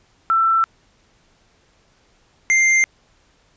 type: tone pair in turn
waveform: sine / square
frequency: 1336 / 2097 Hz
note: E6 / C7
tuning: +23 / +3 cents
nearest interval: minor sixth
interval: 780 cents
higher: second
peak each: -13 dBFS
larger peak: neither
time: 0.3-0.64 / 2.5-2.84 s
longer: neither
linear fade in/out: 0 ms
effects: pink hiss -58 dBFS RMS until 3.56 s + resampled to 16000 Hz